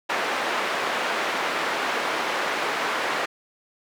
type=band-pass noise; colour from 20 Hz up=white; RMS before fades=-26 dBFS; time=0.09-3.26 s; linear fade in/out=10 ms; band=370 to 1800 Hz; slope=12 dB/octave; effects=none